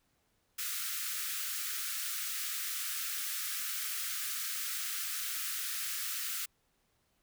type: high-pass noise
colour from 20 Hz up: white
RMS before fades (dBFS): -37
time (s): 0.58-6.46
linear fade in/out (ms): 10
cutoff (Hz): 1200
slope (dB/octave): 96
effects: pink hiss -75 dBFS RMS until 7.22 s